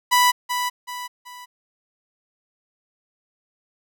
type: tone with echo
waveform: sawtooth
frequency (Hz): 987.8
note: B5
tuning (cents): 0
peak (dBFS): -10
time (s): 0.11-0.32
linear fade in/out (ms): 20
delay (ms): 380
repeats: 3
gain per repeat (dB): -8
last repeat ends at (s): 1.46
effects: none